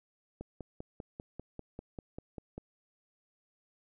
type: click train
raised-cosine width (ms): 2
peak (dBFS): -28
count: 12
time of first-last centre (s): 0.41-2.58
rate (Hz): 5.07
effects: none